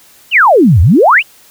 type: exponential two-way sweep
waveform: sine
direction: down then up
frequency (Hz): 3136 to 76.1 to 3136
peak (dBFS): -3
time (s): 0.31-1.23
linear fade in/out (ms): 50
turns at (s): 0.81
effects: white hiss -43 dBFS RMS until 1.5 s